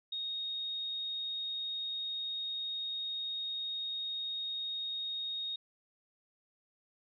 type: tone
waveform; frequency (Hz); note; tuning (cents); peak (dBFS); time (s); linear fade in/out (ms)
sine; 3729; A#7; 0; -35; 0.12-5.56; 5
effects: none